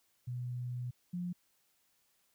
sine tone pair in turn, 123.47 / 177.23 Hz, B2 / F3, 0 / +26 cents, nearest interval tritone, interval 626 cents, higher second, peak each -36 / -35 dBFS, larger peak second, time 0.27-0.91 / 1.13-1.33 s, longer first, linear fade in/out 10 ms, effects white hiss -74 dBFS RMS until 2.34 s

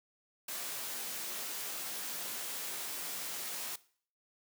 white noise with comb filter, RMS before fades -40 dBFS, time 0.48-3.76 s, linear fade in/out 5 ms, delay 17 ms, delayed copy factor +0.5, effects noise-tail reverb RT60 0.5 s tail -19 dB re dry + high-pass 200 Hz 12 dB/octave

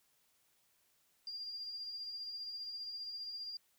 sine tone with tremolo, 4795 Hz, D8, 35 cents sharp, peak -40 dBFS, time 1.27-3.57 s, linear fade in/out 2 ms, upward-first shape sine, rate 15 Hz, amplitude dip 35%, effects white hiss -74 dBFS RMS until 3.78 s

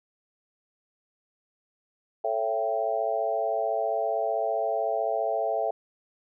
sine chord, A dominant seventh, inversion none, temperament equal with one note detuned, 440 / 554.4 / 668.5 / 784 Hz, A4 / C#5 / E5 / G5, 0 / 0 / +24 / 0 cents, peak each -32 / -32 / -27 / -31 dBFS, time 2.24-5.71 s, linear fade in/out 5 ms, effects none

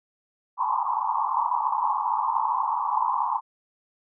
white band-pass noise, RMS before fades -25 dBFS, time 0.57-3.41 s, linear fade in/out 50 ms, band 840 to 1100 Hz, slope 96 dB/octave, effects none

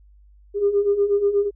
sine beating tone pair, 398.6 / 406.9 Hz, G4 / G#4, +29 / -35 cents, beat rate 8.3 Hz, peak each -22 / -17 dBFS, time 0.54-1.51 s, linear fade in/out 50 ms, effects tanh soft clip ceiling -9 dBFS + added 50 Hz sine -48 dBFS peak until 1.55 s

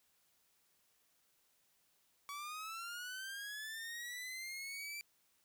sawtooth linear sweep, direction up, 1129 to 2349 Hz, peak -40 dBFS, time 2.29-5.01 s, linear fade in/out 0 ms, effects white hiss -75 dBFS RMS until 5.44 s

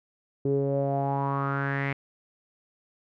sawtooth tone with low-pass filter sweep, 138.59 Hz, C#3, in tune, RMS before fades -27 dBFS, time 0.45-1.93 s, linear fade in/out 5 ms, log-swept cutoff 380 to 2200 Hz, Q 6.2, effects none

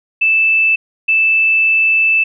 sine tone pair in turn, 2637 / 2637 Hz, E7 / E7, 0 / 0 cents, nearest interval unison, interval 0 cents, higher neither, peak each -9 dBFS, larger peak neither, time 0.21-0.76 / 1.08-2.24 s, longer second, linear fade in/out 10 ms, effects none

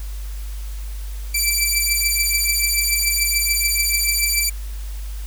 10% pulse beating tone pair, 2326 / 2332.9 Hz, D7 / D7, -17 / -12 cents, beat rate 6.9 Hz, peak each -11 dBFS, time 1.34-4.5 s, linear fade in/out 10 ms, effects added 50 Hz sine -26 dBFS peak until 5.26 s + white hiss -43 dBFS RMS until 5.26 s

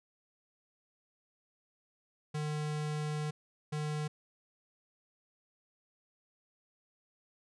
square tone bursts at uneven times, 151.1 Hz, D3, 50 cents sharp, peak -34 dBFS, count 2, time 2.34-3.31 / 3.72-4.08 s, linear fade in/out 10 ms, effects resampled to 22050 Hz

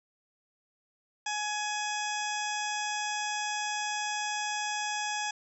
harmonic tone with a mistuned harmonic, 840 Hz, G#5, 19 cents sharp, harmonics 1 / 2 / 3 / 4 / 6 / 7 / 8 / 9, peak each -34 / -37 / -39 / -40 / -42 / -42 / -43 / -44 dBFS, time 1.26-5.31 s, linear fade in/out 5 ms, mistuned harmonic 8, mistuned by -33 cents, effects none

